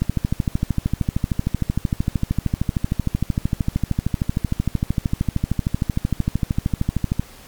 click train, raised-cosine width 5 ms, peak -6 dBFS, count 95, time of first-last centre 0.02-7.196 s, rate 13.1 Hz, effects pink hiss -44 dBFS RMS until 7.47 s + MP3 96 kbps

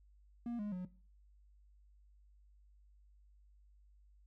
triangle tone with pitch steps, 237.1 / 207.6 / 181.78 Hz, A#3 / G#3 / F#3, +30 / 0 / -30 cents, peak -36 dBFS, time 0.46-0.85 s, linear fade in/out 2 ms, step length 130 ms, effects noise-tail reverb RT60 0.4 s tail -18 dB re dry + added 50 Hz sine -62 dBFS peak until 4.26 s

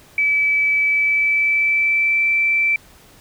sine tone with pitch glide, 2300 to 2332 Hz, D7 to D7, -37 to -13 cents, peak -14 dBFS, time 0.18-2.76 s, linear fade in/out 2 ms, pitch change +24 cents, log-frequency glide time 0.87-2.26 s, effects pink hiss -48 dBFS RMS until 3.2 s

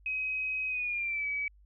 sine tone with pitch glide, 2532 to 2282 Hz, D#7 to C#7, +30 to +50 cents, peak -30 dBFS, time 0.06-1.48 s, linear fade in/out 2 ms, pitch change -180 cents, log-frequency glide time 0.68-1.27 s, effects added 50 Hz sine -56 dBFS peak until 1.65 s

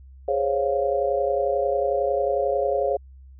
sine chord, Db major seventh, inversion second, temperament equal, 415.3 / 523.3 / 554.4 / 698.5 Hz, Ab4 / C5 / Db5 / F5, 0 / 0 / 0 / 0 cents, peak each -26 / -28 / -23 / -27 dBFS, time 0.28-2.97 s, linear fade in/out 5 ms, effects added 66 Hz sine -43 dBFS peak until 3.39 s

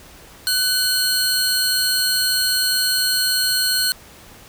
sawtooth tone pair together, 1501 / 4245 Hz, F#6 / C8, +24 / +24 cents, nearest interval octave + tritone, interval 1800 cents, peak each -19 / -15 dBFS, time 0.47-3.92 s, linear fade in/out 0 ms, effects pink hiss -44 dBFS RMS until 4.48 s

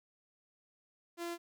sawtooth tone, 342.3 Hz, F4, 35 cents flat, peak -34 dBFS, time 1.17-1.38 s, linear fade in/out 50 ms, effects none

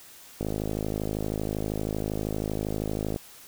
click train, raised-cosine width 2 ms, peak -16 dBFS, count 146, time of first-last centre 0.41-3.161 s, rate 52.7 Hz, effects white hiss -49 dBFS RMS until 3.47 s

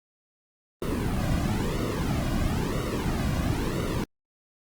brown noise with flanger, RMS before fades -27 dBFS, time 0.82-4.04 s, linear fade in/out 2 ms, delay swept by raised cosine 1.2 to 2.3 ms, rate 1 Hz, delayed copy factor -0.75, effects Opus 32 kbps

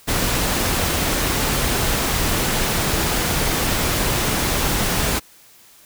pink noise, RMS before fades -20 dBFS, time 0.07-5.2 s, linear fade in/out 20 ms, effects white hiss -49 dBFS RMS until 5.85 s

